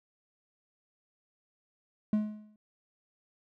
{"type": "tone with exponential decay", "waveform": "triangle", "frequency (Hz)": 212.3, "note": "G#3", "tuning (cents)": 38, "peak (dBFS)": -20, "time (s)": [2.13, 2.56], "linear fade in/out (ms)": 2, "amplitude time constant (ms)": 93, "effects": []}